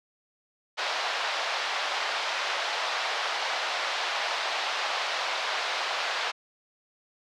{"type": "band-pass noise", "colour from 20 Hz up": "pink", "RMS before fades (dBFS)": -30, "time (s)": [0.77, 6.32], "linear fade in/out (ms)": 20, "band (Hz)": [640, 4800], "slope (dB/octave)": 24, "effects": []}